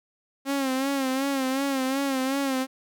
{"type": "tone with vibrato", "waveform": "sawtooth", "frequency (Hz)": 269.1, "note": "C4", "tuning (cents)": 49, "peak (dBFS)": -20, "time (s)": [0.45, 2.67], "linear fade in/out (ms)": 50, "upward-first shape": "sine", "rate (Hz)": 2.7, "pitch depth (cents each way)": 65, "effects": []}